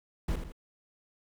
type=noise with echo; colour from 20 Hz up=brown; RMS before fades=-30 dBFS; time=0.28-0.36 s; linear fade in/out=5 ms; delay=81 ms; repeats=2; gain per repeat=-7 dB; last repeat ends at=0.522 s; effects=none